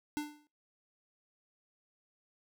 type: tone with exponential decay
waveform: square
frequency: 297.4 Hz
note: D4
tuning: 22 cents sharp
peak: -31 dBFS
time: 0.17-0.47 s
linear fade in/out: 0 ms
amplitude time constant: 65 ms
effects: noise-tail reverb RT60 0.2 s tail -19 dB re dry